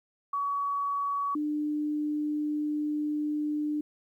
sine tone pair in turn, 1130 / 299.3 Hz, C#6 / D4, +33 / +33 cents, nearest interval octave + major seventh, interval 2300 cents, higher first, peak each -27 dBFS, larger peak neither, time 0.33-1.35 / 1.35-3.81 s, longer second, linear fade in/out 5 ms, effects 11-bit

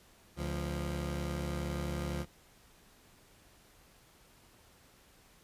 20% pulse tone pair together, 71.65 / 174.61 Hz, D2 / F3, -42 / 0 cents, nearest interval octave + minor third, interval 1542 cents, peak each -31 / -34 dBFS, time 0.36-2.26 s, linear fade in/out 50 ms, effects pink hiss -62 dBFS RMS until 5.43 s + resampled to 32000 Hz

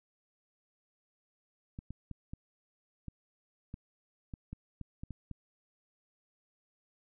clicks, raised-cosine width 5 ms, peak -29 dBFS, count 12, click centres 1.789 / 1.906 / 2.113 / 2.335 / 3.083 / 3.741 / 4.338 / 4.53 / 4.813 / 5.035 / 5.107 / 5.313 s, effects none

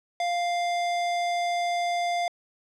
square tone, 698.5 Hz, F5, in tune, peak -25 dBFS, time 0.2-2.28 s, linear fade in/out 2 ms, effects low-pass 6000 Hz 12 dB/octave

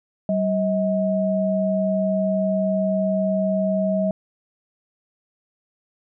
sine tone pair together, 192.1 / 635.8 Hz, G3 / D#5, -35 / +37 cents, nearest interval octave + major sixth, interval 2072 cents, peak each -21 dBFS, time 0.29-4.11 s, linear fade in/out 2 ms, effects none

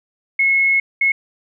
sine tone bursts at uneven times, 2178 Hz, C#7, 31 cents flat, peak -12 dBFS, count 2, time 0.39-0.8 / 1.01-1.12 s, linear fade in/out 5 ms, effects none

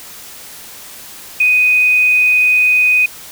sine tone with frequency modulation, 2495 Hz, D#7, 4 cents sharp, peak -8 dBFS, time 1.4-3.06 s, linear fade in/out 5 ms, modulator 28.2 Hz, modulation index 0.37, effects white hiss -34 dBFS RMS until 3.31 s

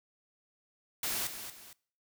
white noise with echo, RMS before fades -34 dBFS, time 1.03-1.27 s, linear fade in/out 2 ms, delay 230 ms, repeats 2, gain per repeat -9 dB, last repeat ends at 1.73 s, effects noise-tail reverb RT60 0.5 s tail -23 dB re dry

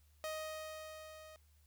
sawtooth tone with level ramp, 625 Hz, D#5, 8 cents sharp, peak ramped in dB -35 to -50 dBFS, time 0.24-1.36 s, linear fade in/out 0 ms, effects added 75 Hz sine -65 dBFS peak until 1.66 s + white hiss -75 dBFS RMS until 1.66 s

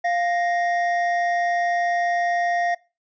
triangle tone pair together, 698.5 / 1864.8 Hz, F5 / A#6, 0 / 0 cents, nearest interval octave + perfect fourth, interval 1700 cents, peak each -18 / -25 dBFS, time 0.04-2.75 s, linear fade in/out 10 ms, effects noise-tail reverb RT60 0.3 s tail -22 dB re dry + resampled to 16000 Hz

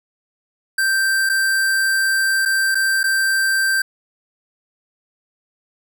square tone with dropouts, 1567 Hz, G6, 1 cent flat, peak -16 dBFS, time 0.78-3.82 s, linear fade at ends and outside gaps 5 ms, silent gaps 1.292-1.296 / 2.453-2.457 / 2.747-2.752 / 3.032-3.039 s, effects none

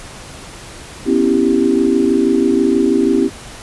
sine chord, C# half-diminished seventh, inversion third, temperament equal with one note detuned, 251 / 277.2 / 329.6 / 392 Hz, B3 / C#4 / E4 / G4, +28 / 0 / 0 / 0 cents, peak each -16 dBFS, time 1.05-3.3 s, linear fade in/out 50 ms, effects pink hiss -34 dBFS RMS until 3.62 s + resampled to 24000 Hz

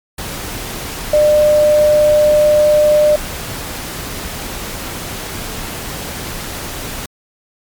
sine tone in noise, 600 Hz, D5, 37 cents sharp, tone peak -7 dBFS, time 1.13-3.16 s, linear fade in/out 5 ms, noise pink, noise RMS -25 dBFS, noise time 0.18-7.06 s, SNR +15 dB, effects MP3 96 kbps

